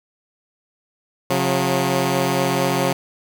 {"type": "tone pair together", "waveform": "10% pulse", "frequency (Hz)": [136.06, 179.9], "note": ["C#3", "F#3"], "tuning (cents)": [-32, -48], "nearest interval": "perfect fourth", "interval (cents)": 484, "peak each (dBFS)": -12, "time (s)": [1.3, 2.93], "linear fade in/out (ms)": 5, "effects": []}